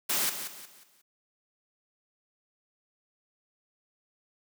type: noise with echo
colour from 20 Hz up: white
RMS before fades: -28 dBFS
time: 0.09-0.3 s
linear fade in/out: 10 ms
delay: 180 ms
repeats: 4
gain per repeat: -9 dB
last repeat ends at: 1.02 s
effects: high-pass 150 Hz 12 dB/octave